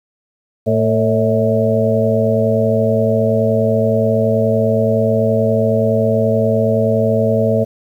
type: harmonic tone with a mistuned harmonic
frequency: 111.6 Hz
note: A2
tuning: 25 cents sharp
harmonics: 1 / 2 / 4 / 5 / 6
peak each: -18 / -18 / -18 / -18 / -18 dBFS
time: 0.66-7.65 s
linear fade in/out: 20 ms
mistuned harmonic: 6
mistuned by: -58 cents
effects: 8-bit